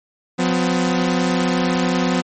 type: tone pair together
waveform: sawtooth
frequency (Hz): 178.9 / 253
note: F3 / B3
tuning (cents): +42 / +42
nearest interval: tritone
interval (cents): 600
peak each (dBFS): -15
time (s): 0.38-2.22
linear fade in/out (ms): 20
effects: MP3 32 kbps